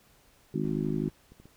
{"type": "harmonic tone", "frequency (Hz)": 52, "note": "G#1", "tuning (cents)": 3, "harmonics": [3, 4, 5, 6, 7], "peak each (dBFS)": [-32, -33, -34, -35, -35], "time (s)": [0.54, 1.09], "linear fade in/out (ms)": 5}
{"type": "clicks", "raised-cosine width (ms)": 3, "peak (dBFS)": -38, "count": 4, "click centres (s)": [0.598, 1.32, 1.4, 1.456]}
{"type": "noise", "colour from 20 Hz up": "brown", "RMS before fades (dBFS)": -47, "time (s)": [0.64, 1.1], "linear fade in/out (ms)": 0}
{"effects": ["pink hiss -62 dBFS RMS until 1.56 s"]}